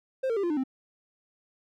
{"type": "tone with pitch steps", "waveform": "triangle", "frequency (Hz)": [525, 457, 397.9, 346.4, 301.5, 262.5], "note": ["C5", "A#4", "G4", "F4", "D4", "C4"], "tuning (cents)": [6, -34, 26, -14, 46, 6], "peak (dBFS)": -23, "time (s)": [0.23, 0.638], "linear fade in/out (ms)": 10, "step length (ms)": 68, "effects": []}